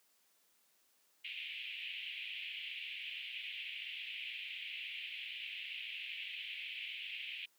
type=band-pass noise; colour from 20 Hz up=white; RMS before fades=-45 dBFS; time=1.24-7.46 s; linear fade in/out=10 ms; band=2300 to 3100 Hz; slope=48 dB/octave; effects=white hiss -73 dBFS RMS until 7.58 s + high-pass 200 Hz 12 dB/octave